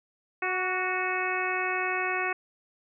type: harmonic tone with a mistuned harmonic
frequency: 368.3 Hz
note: F#4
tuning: 8 cents flat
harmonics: 1 / 2 / 3 / 4 / 5 / 6 / 7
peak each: -34 / -34 / -34 / -34 / -34 / -34 / -34 dBFS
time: 0.42-2.33 s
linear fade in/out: 5 ms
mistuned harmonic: 3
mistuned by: +28 cents
effects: none